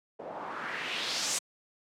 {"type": "noise with low-pass filter sweep", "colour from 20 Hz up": "white", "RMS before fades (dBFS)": -35, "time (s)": [0.19, 1.39], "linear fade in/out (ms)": 10, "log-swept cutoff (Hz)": [560, 8100], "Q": 2.2, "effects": ["high-pass 200 Hz 12 dB/octave"]}